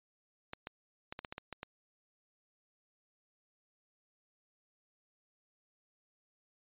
clicks, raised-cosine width 0.3 ms, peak -25 dBFS, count 9, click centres 0.534 / 0.671 / 1.125 / 1.191 / 1.248 / 1.325 / 1.381 / 1.527 / 1.631 s, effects resampled to 8000 Hz

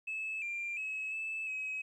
sine tone with pitch steps, 2603 / 2382 / 2573 / 2622 / 2549 Hz, E7 / D7 / E7 / E7 / D#7, -22 / +24 / -43 / -10 / +41 cents, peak -34 dBFS, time 0.07-1.82 s, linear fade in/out 10 ms, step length 350 ms, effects tanh soft clip ceiling -32 dBFS + 12-bit

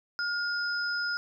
sine tone pair together, 1423 / 5067 Hz, F6 / D#8, +32 / +31 cents, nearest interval octave + minor seventh, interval 2199 cents, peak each -29 / -34 dBFS, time 0.19-1.17 s, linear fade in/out 0 ms, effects none

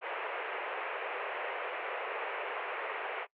pink band-pass noise, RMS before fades -38 dBFS, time 0.01-3.27 s, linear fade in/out 50 ms, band 420 to 2700 Hz, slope 48 dB/octave, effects noise-tail reverb RT60 0.1 s tail -22 dB re dry

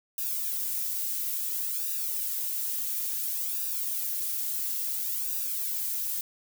violet noise with flanger, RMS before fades -31 dBFS, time 0.18-6.21 s, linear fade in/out 2 ms, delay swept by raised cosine 0.92 to 3.02 ms, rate 0.58 Hz, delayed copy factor -1, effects none

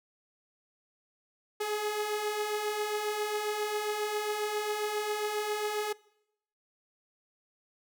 sawtooth beating tone pair, 415.3 / 422.7 Hz, G#4 / G#4, 0 / +31 cents, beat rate 7.4 Hz, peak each -34 / -27 dBFS, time 1.6-5.93 s, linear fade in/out 10 ms, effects noise-tail reverb RT60 0.8 s tail -23 dB re dry

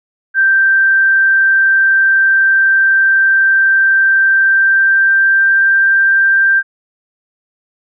sine tone with pitch glide, 1568 to 1578 Hz, G6 to G6, 0 to +11 cents, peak -7 dBFS, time 0.34-6.63 s, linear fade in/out 50 ms, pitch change +11 cents, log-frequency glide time 4.35-5.68 s, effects none

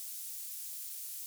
pink high-pass noise, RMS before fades -43 dBFS, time 0-1.26 s, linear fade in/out 0 ms, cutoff 9200 Hz, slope 12 dB/octave, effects none

